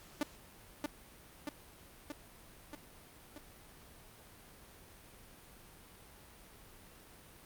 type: tone with echo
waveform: sawtooth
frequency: 294.5 Hz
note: D4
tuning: 5 cents sharp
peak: -27 dBFS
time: 0.21-0.23 s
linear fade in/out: 2 ms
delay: 630 ms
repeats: 5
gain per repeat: -3 dB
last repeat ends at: 3.38 s
effects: pink hiss -57 dBFS RMS until 7.45 s + Opus 48 kbps